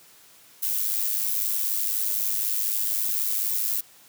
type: noise with amplitude modulation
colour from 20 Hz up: violet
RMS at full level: -23 dBFS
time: 0.62-3.81 s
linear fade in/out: 10 ms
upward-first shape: sine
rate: 104 Hz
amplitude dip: 60%
effects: white hiss -53 dBFS RMS until 4.08 s + high-pass 80 Hz 12 dB/octave